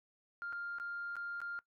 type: tone with dropouts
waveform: sine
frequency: 1400 Hz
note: F6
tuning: 4 cents sharp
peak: -38 dBFS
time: 0.42-1.59 s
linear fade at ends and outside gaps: 0 ms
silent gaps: 0.525-0.53 / 0.785-0.799 / 1.156-1.166 / 1.404-1.416 s
effects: noise-tail reverb RT60 0.1 s tail -20 dB re dry + tanh soft clip ceiling -34 dBFS